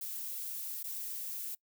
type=noise with dropouts; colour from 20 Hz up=violet; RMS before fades=-40 dBFS; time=0.01-1.55 s; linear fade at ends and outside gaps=5 ms; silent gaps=0.83-0.84 s; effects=noise-tail reverb RT60 0.1 s tail -23 dB re dry